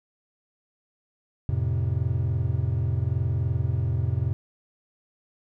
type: chord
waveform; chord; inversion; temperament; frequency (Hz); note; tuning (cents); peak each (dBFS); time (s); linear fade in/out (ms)
triangle; F major; none; equal; 87.31 / 110 / 130.81; F2 / A2 / C3; 0 / 0 / 0; -25; 1.49-4.33; 0
effects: none